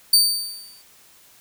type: tone with exponential decay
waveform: sawtooth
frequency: 4600 Hz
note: D8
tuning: 37 cents flat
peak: -7 dBFS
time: 0.13-0.82 s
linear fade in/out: 5 ms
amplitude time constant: 150 ms
effects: white hiss -52 dBFS RMS until 1.4 s